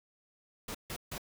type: noise bursts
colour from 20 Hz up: pink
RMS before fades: -40 dBFS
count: 3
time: 0.68-1.181 s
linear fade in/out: 5 ms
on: 67 ms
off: 150 ms
effects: none